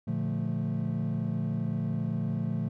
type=chord; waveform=triangle; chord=Bb major seventh; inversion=none; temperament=equal; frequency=116.54 / 146.83 / 174.61 / 220 Hz; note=Bb2 / D3 / F3 / A3; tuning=0 / 0 / 0 / 0 cents; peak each=-31 dBFS; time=0.07-2.69 s; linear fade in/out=10 ms; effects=tanh soft clip ceiling -19 dBFS